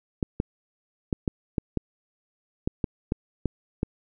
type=clicks; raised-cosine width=3 ms; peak=-11 dBFS; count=11; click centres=0.228 / 0.401 / 1.128 / 1.278 / 1.582 / 1.773 / 2.675 / 2.842 / 3.121 / 3.457 / 3.831 s; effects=none